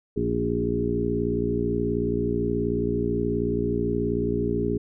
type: harmonic tone with a mistuned harmonic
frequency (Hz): 58.6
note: A#1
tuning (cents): +10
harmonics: 1 / 2 / 3 / 4 / 5 / 6 / 7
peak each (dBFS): -33 / -31 / -32 / -29 / -30 / -32 / -27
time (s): 0.16-4.78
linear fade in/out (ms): 10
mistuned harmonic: 6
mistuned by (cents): +27
effects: none